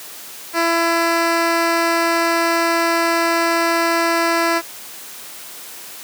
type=tone with low-pass filter; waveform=10% pulse; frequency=334.9 Hz; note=E4; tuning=27 cents sharp; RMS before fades=-17 dBFS; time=0.53-4.62 s; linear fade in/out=50 ms; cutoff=9200 Hz; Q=0.54; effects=white hiss -35 dBFS RMS until 6.03 s + high-pass 200 Hz 12 dB/octave